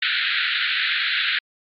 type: band-pass noise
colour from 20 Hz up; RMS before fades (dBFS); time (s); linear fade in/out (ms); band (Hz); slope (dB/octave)
pink; -22; 0.02-1.39; 5; 1400 to 4200; 96
effects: MP3 64 kbps